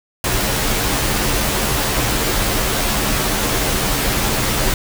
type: noise with comb filter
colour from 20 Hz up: pink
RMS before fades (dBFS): -18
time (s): 0.24-4.74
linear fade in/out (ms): 2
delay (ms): 12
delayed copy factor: -0.7
effects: none